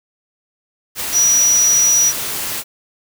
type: tone in noise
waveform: sine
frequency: 5830 Hz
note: F#8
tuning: 26 cents flat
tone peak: -10 dBFS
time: 1.12-2.13 s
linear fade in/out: 50 ms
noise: white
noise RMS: -23 dBFS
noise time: 0.95-2.64 s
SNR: +10 dB
effects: none